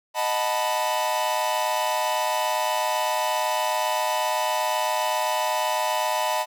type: chord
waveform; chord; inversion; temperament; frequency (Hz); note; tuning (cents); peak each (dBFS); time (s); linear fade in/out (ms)
45% pulse; B dominant seventh; first; equal; 622.3 / 740 / 880 / 987.8; D#5 / F#5 / A5 / B5; 0 / 0 / 0 / 0; -28 / -31 / -27 / -27; 0.14-6.46; 50
effects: none